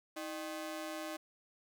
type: ring-modulated tone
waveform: sawtooth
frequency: 463.8 Hz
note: A#4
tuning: 9 cents flat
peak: -33 dBFS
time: 0.16-1.17 s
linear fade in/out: 10 ms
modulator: 145 Hz
effects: none